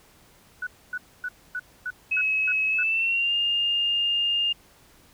sine tone bursts, 1480 Hz, F#6, in tune, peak -27 dBFS, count 8, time 0.62-2.832 s, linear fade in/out 5 ms, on 49 ms, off 260 ms
sine tone with pitch glide, 2568 to 2817 Hz, E7 to F7, -46 to +14 cents, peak -21 dBFS, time 2.11-4.53 s, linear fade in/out 10 ms, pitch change +160 cents, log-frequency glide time 2.68-3.34 s
effects pink hiss -56 dBFS RMS until 5.13 s

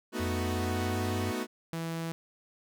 sawtooth chord, B dominant seventh, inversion third, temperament equal, 220 / 246.9 / 311.1 / 370 Hz, A3 / B3 / D#4 / F#4, 0 / 0 / 0 / 0 cents, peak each -33 / -32 / -35 / -32 dBFS, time 0.12-1.47 s, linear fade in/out 50 ms
sine tone with pitch glide, 87.4 to 95.31 Hz, F2 to G2, +2 to -48 cents, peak -32 dBFS, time 0.19-1.32 s, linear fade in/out 20 ms, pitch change +150 cents, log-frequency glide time 0.52-1.05 s
sawtooth tone, 164.81 Hz, E3, in tune, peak -29 dBFS, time 1.73-2.12 s, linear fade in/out 0 ms
effects none

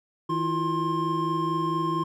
triangle tone cluster, 160.7 / 325.9 / 350.3 / 1060 Hz, E3 / E4 / F4 / C6, -44 / -20 / +5 / +22 cents, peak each -29 / -28 / -30 / -25 dBFS, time 0.29-2.04 s, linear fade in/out 10 ms, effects none

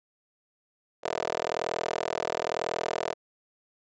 15% pulse tone with high-pass filter, 41.01 Hz, E1, 8 cents flat, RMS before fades -31 dBFS, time 1.03-3.14 s, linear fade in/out 20 ms, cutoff 550 Hz, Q 3.6, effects resampled to 16000 Hz

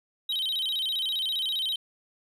triangle tone with vibrato, 3447 Hz, A7, 36 cents flat, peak -25 dBFS, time 0.29-1.76 s, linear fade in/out 5 ms, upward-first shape square, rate 15 Hz, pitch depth 180 cents each way, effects none

